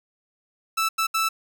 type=tone bursts at uneven times; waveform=sawtooth; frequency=1318.5 Hz; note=E6; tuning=in tune; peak=-17 dBFS; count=3; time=0.77-0.89 / 0.98-1.07 / 1.14-1.29 s; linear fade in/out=10 ms; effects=none